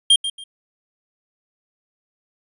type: tone with echo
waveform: square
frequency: 3201 Hz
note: G7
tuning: 36 cents sharp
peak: -10 dBFS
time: 0.1-0.16 s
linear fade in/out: 5 ms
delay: 140 ms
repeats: 2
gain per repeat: -12 dB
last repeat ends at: 0.44 s
effects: resampled to 32000 Hz